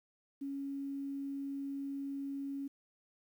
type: tone with quantisation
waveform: sine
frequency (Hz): 277.2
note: C#4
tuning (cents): 0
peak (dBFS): -37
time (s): 0.41-2.68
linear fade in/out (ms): 10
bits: 11
effects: none